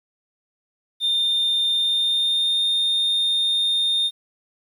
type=tone with pitch glide; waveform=triangle; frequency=3618 to 3649 Hz; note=A7 to A#7; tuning=+48 to -38 cents; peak=-16 dBFS; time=1-4.11 s; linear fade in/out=50 ms; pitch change=+14 cents; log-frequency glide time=1.71-2.64 s; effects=tanh soft clip ceiling -12 dBFS + 9-bit